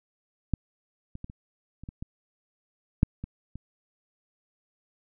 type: clicks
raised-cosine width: 5 ms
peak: -12 / -26 / -24 / -30 / -30 / -26 / -23 / -6 / -22 / -26 dBFS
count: 10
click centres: 0.537 / 1.154 / 1.244 / 1.299 / 1.836 / 1.889 / 2.025 / 3.031 / 3.24 / 3.556 s
effects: none